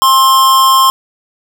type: tone with amplitude modulation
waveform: square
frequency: 1058 Hz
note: C6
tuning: 19 cents sharp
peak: -4 dBFS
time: 0.02-0.9 s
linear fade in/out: 0 ms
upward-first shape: sine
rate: 244 Hz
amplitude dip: 45%
effects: 7-bit